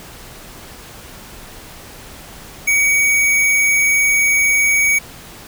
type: tone with sample-and-hold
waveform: sine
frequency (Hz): 2261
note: C#7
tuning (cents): +34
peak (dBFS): -11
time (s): 2.67-4.99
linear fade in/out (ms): 10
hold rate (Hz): 8820
effects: pink hiss -37 dBFS RMS until 5.47 s